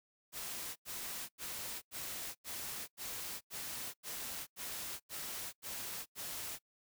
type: noise bursts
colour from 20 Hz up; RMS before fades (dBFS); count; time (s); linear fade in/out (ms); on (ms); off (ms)
white; -43; 12; 0.32-6.59; 50; 440; 90
effects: noise-tail reverb RT60 0.1 s tail -24 dB re dry